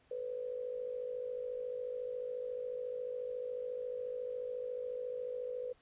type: tone with amplitude modulation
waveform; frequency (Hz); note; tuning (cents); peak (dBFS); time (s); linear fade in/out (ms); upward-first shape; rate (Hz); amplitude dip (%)
sine; 498.4; B4; +16; -34; 0.11-5.73; 5; sine; 54.1; 70
effects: pink hiss -69 dBFS RMS until 5.81 s + resampled to 8000 Hz